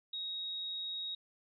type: tone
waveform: sine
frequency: 3778 Hz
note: A#7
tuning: 22 cents sharp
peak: -37 dBFS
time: 0.13-1.15 s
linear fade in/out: 5 ms
effects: none